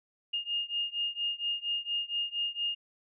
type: beating tone pair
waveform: sine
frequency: 2833 / 2837.3 Hz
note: F7 / F7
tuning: +24 / +27 cents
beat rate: 4.3 Hz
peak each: -33 / -34 dBFS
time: 0.33-2.75 s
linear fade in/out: 10 ms
effects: none